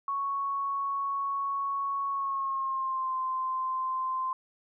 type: tone with pitch glide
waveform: sine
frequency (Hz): 1108.7 to 1040.4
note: C#6 to C6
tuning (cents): 0 to -10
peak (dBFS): -28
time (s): 0.08-4.33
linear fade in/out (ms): 2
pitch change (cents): -110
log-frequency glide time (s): 2.1-3.15
effects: none